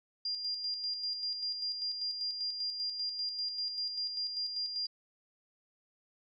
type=tone with tremolo; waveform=sine; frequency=4800 Hz; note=D8; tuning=37 cents sharp; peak=-32 dBFS; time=0.25-4.87 s; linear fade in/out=5 ms; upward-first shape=square; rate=5.1 Hz; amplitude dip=45%; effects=none